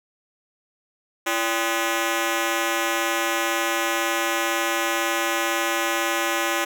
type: ring-modulated tone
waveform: 10% pulse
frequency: 456 Hz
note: A#4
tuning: 38 cents flat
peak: -10 dBFS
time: 1.26-6.65 s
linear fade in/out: 10 ms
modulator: 119 Hz
effects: none